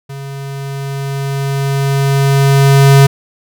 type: tone with level ramp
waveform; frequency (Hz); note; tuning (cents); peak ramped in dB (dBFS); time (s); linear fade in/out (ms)
square; 138; C#3; -7; -25 to -3; 0.09-3.07; 10
effects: none